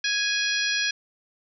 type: harmonic tone with a mistuned harmonic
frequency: 830.6 Hz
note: G#5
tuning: in tune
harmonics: 2 / 3 / 4 / 5 / 6 / 7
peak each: -27 / -29 / -30 / -31 / -32 / -32 dBFS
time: 0.04-0.91 s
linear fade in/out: 5 ms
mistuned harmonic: 7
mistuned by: -37 cents
effects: none